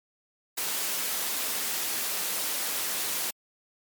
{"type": "high-pass noise", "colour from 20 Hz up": "white", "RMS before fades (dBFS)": -30, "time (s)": [0.57, 3.31], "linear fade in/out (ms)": 10, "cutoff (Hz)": 220, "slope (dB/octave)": 12, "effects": ["MP3 96 kbps"]}